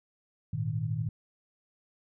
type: chord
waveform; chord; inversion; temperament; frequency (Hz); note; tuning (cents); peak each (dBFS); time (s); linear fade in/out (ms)
sine; Ab suspended second; none; equal; 103.83 / 116.54 / 155.56; Ab2 / Bb2 / Eb3; 0 / 0 / 0; -35 / -32 / -33; 0.53-1.09; 5
effects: none

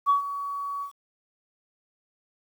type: tone with ADSR envelope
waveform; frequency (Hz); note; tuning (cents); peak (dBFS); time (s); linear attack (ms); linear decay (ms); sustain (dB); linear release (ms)
sine; 1130; C#6; +33; -15; 0.06-0.92; 35; 120; -14; 100
effects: tanh soft clip ceiling -12 dBFS + 9-bit

